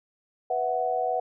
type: chord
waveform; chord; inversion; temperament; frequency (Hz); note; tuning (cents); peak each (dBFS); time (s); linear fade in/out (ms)
sine; B suspended fourth; none; just; 493.9 / 658.5 / 740.8; B4 / E5 / F#5; 0 / -2 / +2; -30 / -30 / -26; 0.5-1.2; 5
effects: none